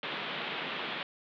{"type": "band-pass noise", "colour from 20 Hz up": "white", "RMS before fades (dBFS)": -37, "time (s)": [0.03, 1.03], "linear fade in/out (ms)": 2, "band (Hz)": [140, 3600], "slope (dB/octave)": 48, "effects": []}